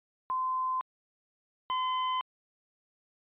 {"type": "tone pair in turn", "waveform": ["sine", "45% pulse"], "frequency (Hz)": [1031, 1023.9], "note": ["C6", "C6"], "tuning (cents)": [-26, -38], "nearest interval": "unison", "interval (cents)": 12, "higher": "first", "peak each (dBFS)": -28, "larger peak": "neither", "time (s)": [[0.3, 0.81], [1.7, 2.21]], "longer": "neither", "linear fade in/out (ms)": 0, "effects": ["resampled to 8000 Hz"]}